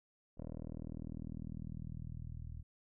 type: tone with low-pass filter sweep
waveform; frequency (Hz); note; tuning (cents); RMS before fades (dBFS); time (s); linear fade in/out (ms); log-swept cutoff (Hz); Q
10% pulse; 40.01; D#1; +49; -45; 0.37-2.63; 20; 540 to 93; 1.4
effects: none